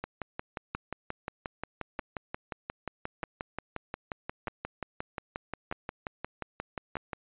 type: two click trains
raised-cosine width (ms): 0.5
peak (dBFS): -19 / -20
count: 41 / 6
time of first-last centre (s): 0.04-7.132 / 0.75-6.969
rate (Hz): 5.64 / 0.804
effects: resampled to 8000 Hz